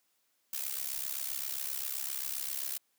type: noise with amplitude modulation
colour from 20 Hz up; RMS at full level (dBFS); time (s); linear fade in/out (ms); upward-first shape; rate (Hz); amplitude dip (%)
blue; -33; 0.53-2.78; 5; sine; 67.6; 85
effects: white hiss -75 dBFS RMS until 2.98 s + high-pass 150 Hz 12 dB/octave